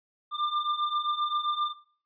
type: beating tone pair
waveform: square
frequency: 1191 / 1198.6 Hz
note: D6 / D6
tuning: +24 / +35 cents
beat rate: 7.6 Hz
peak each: -30 dBFS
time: 0.31-1.74 s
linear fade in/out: 50 ms
effects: noise-tail reverb RT60 0.5 s tail -17 dB re dry + resampled to 11025 Hz